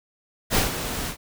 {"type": "noise with ADSR envelope", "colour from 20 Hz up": "pink", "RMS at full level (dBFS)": -19, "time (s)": [0.5, 1.17], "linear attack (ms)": 52, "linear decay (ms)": 150, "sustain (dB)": -10, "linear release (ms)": 86, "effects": []}